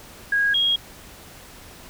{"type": "tone pair in turn", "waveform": "sine", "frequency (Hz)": [1642, 3276], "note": ["G#6", "G#7"], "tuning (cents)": [-20, -24], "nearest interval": "octave", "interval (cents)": 1196, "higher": "second", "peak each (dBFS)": -17, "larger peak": "neither", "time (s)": [[0.32, 0.54], [0.54, 0.76]], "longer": "neither", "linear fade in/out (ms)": 5, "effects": ["pink hiss -44 dBFS RMS until 1.89 s"]}